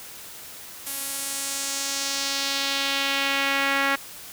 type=tone with band-pass filter sweep; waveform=sawtooth; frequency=275.9 Hz; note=C#4; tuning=8 cents flat; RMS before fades=-26 dBFS; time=0.86-3.96 s; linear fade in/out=10 ms; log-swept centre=12000 to 1800 Hz; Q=1.5; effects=white hiss -41 dBFS RMS until 4.32 s